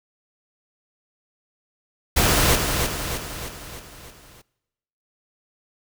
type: noise with echo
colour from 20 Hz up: pink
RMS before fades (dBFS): -18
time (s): 2.16-2.56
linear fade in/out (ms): 10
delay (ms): 310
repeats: 6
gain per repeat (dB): -5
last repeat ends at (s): 4.42
effects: noise-tail reverb RT60 1.0 s tail -23 dB re dry